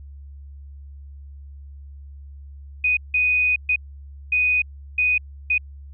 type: tone bursts at uneven times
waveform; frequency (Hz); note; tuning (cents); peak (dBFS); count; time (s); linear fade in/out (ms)
sine; 2489; D#7; 0; -16; 6; 2.84-2.97 / 3.14-3.56 / 3.69-3.76 / 4.32-4.62 / 4.98-5.18 / 5.5-5.58; 5
effects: added 70 Hz sine -37 dBFS peak until 5.93 s